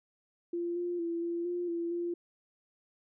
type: tone with pitch steps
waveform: sine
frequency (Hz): 344.5 / 350.6 / 337.4 / 341.4 / 351.7 / 339.2 / 345.7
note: F4 / F4 / E4 / F4 / F4 / E4 / F4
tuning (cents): -24 / +7 / +40 / -39 / +12 / +50 / -18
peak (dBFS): -31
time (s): 0.53-2.14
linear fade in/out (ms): 5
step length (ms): 230
effects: none